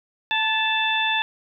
harmonic tone with a mistuned harmonic, 883 Hz, A5, 6 cents sharp, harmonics 1 / 2 / 3 / 4, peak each -25 / -25 / -25 / -25 dBFS, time 0.31-1.22 s, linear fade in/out 0 ms, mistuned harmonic 2, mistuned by -26 cents, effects none

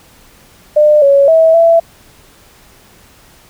sine tone with pitch steps, 601 / 558 / 648 / 667 Hz, D5 / C#5 / E5 / E5, +40 / +11 / -30 / +20 cents, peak -4 dBFS, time 0.76-1.8 s, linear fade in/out 10 ms, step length 260 ms, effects pink hiss -44 dBFS RMS until 3.49 s

